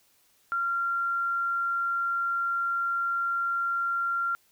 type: tone pair in turn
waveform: sine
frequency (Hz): 1380 / 1380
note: F6 / F6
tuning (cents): -21 / -21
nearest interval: unison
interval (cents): 0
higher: neither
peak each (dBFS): -25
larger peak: neither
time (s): 0.52-2.52 / 2.52-4.35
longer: first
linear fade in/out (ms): 0
effects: white hiss -65 dBFS RMS until 4.51 s